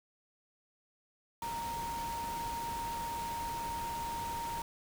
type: tone in noise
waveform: sine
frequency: 930 Hz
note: A#5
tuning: 4 cents flat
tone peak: -36 dBFS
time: 1.42-4.62 s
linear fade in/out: 2 ms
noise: pink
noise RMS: -44 dBFS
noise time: 1.42-4.62 s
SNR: +5 dB
effects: none